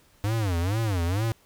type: tone with vibrato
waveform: square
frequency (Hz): 98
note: G2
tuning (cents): 0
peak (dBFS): -24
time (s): 0.24-1.32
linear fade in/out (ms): 0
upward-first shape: sine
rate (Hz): 2.2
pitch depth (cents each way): 270
effects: pink hiss -60 dBFS RMS until 1.45 s